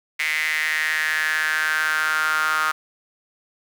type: tone with high-pass filter sweep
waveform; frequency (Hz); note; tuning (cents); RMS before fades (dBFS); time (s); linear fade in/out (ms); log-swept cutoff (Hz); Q
sawtooth; 155.6; D#3; 0; -22; 0.19-2.72; 10; 2100 to 1300; 7.2
effects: none